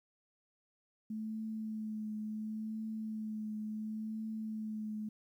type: tone with vibrato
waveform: sine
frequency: 216.8 Hz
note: A3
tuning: 25 cents flat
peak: -37 dBFS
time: 1.1-5.09 s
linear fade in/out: 5 ms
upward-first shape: triangle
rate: 0.71 Hz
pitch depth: 25 cents each way
effects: 12-bit